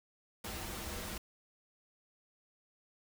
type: noise with comb filter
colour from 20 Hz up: pink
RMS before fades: -42 dBFS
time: 0.44-1.18 s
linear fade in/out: 5 ms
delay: 7.1 ms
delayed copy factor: -0.65
effects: none